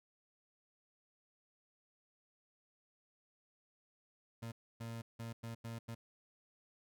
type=tone bursts at uneven times; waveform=30% pulse; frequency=115.2 Hz; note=A#2; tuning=20 cents flat; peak=-40 dBFS; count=6; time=4.42-4.52 / 4.8-5.02 / 5.19-5.33 / 5.43-5.55 / 5.64-5.79 / 5.88-5.95 s; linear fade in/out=10 ms; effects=none